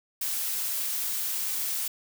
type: noise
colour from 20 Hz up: blue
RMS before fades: -30 dBFS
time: 0.21-1.88 s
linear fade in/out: 5 ms
effects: none